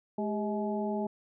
harmonic tone with a mistuned harmonic, 212 Hz, G#3, 36 cents sharp, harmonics 1 / 2 / 3 / 4, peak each -32 / -35 / -37 / -38 dBFS, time 0.18-1.07 s, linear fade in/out 5 ms, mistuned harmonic 2, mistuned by -94 cents, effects none

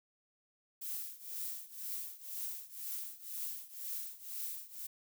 violet noise with tremolo, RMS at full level -39 dBFS, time 0.81-4.87 s, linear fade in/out 10 ms, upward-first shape triangle, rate 2 Hz, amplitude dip 90%, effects none

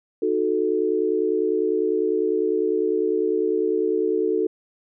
sine chord, D# diminished, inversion none, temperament equal with one note detuned, 310.1 / 370 / 440 Hz, D#4 / F#4 / A4, -6 / 0 / 0 cents, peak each -26 / -23 / -22 dBFS, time 0.22-4.47 s, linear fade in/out 5 ms, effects none

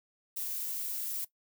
violet noise, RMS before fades -36 dBFS, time 0.36-1.25 s, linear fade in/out 10 ms, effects noise-tail reverb RT60 0.1 s tail -17 dB re dry

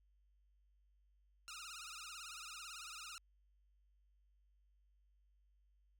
10% pulse tone with vibrato, 1318.5 Hz, E6, in tune, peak -40 dBFS, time 1.48-3.18 s, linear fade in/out 0 ms, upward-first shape triangle, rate 18 Hz, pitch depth 170 cents each way, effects added 50 Hz sine -70 dBFS peak until 5.99 s

